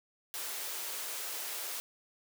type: high-pass noise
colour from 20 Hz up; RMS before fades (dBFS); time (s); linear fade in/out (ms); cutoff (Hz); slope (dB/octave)
white; -39; 0.34-1.8; 0; 350; 24
effects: none